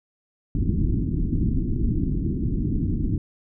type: low-pass noise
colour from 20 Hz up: pink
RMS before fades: -23 dBFS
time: 0.55-3.18 s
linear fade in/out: 2 ms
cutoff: 330 Hz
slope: 48 dB/octave
effects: none